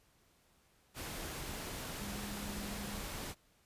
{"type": "tone in noise", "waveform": "sine", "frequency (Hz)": 203.9, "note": "G#3", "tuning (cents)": -32, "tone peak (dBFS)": -44, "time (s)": [1.97, 3.03], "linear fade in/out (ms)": 50, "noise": "pink", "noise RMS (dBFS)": -43, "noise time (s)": [0.94, 3.35], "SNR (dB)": -4, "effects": ["pink hiss -70 dBFS RMS until 3.65 s", "resampled to 32000 Hz"]}